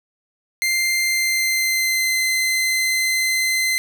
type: tone with pitch glide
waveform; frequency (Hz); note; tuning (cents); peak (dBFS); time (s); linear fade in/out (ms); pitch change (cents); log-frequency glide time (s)
sawtooth; 2093 to 2062; C7 to C7; 0 to -26; -14; 0.62-3.78; 0; -26; 0.98-2.22
effects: none